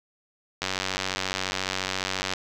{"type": "click train", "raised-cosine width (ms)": 0.2, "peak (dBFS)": -9, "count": 163, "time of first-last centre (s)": [0.62, 2.336], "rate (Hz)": 94.4, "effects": []}